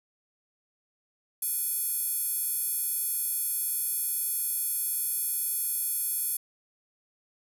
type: tone with high-pass filter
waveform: square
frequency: 490.4 Hz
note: B4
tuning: 12 cents flat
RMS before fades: -30 dBFS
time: 1.42-6.37 s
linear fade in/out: 5 ms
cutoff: 11000 Hz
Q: 3.7
effects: none